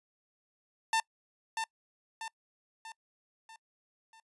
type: tone with echo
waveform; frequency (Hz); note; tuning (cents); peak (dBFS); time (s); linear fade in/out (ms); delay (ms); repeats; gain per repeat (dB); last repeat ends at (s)
sawtooth; 896; A5; +31; -22; 0.93-1; 2; 640; 5; -6; 4.2
effects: noise-tail reverb RT60 0.1 s tail -25 dB re dry + resampled to 24000 Hz